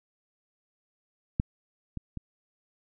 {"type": "clicks", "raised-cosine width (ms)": 5, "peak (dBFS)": [-12, -22, -23], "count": 3, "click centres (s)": [1.399, 1.973, 2.173], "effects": []}